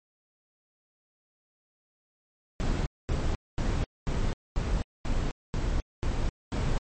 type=noise bursts; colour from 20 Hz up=brown; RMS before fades=-27 dBFS; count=9; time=2.6-6.78 s; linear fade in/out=0 ms; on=260 ms; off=230 ms; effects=MP3 32 kbps